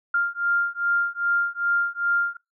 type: beating tone pair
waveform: sine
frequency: 1396.9 / 1399.4 Hz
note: F6 / F6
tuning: 0 / +3 cents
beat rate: 2.5 Hz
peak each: -24 dBFS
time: 0.14-2.37 s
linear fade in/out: 5 ms
effects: noise-tail reverb RT60 0.2 s tail -24 dB re dry